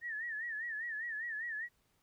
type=tone with vibrato; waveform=sine; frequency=1809 Hz; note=A6; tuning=48 cents sharp; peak=-37 dBFS; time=0.01-1.69 s; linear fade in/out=50 ms; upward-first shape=sine; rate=5 Hz; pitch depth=110 cents each way; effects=pink hiss -75 dBFS RMS until 2.02 s